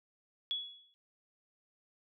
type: tone with exponential decay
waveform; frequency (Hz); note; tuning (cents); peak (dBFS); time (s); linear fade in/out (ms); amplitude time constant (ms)
sine; 3376; G#7; +28; -30; 0.51-0.94; 0; 92
effects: none